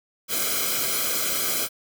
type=noise with comb filter; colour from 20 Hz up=white; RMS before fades=-25 dBFS; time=0.28-1.69 s; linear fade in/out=50 ms; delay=1.1 ms; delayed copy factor=-0.9; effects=none